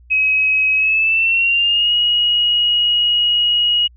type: tone with pitch glide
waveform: sine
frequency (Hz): 2549 to 2894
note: D#7 to F#7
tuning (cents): +41 to -39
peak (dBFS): -12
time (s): 0.1-3.88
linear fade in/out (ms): 20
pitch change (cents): +220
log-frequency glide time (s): 0.76-1.94
effects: added 60 Hz sine -43 dBFS peak until 3.96 s